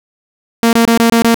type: tone bursts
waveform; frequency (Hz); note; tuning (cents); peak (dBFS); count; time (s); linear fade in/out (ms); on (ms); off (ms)
sawtooth; 230.9; A#3; -16; -3; 6; 0.63-1.344; 0; 99; 24
effects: none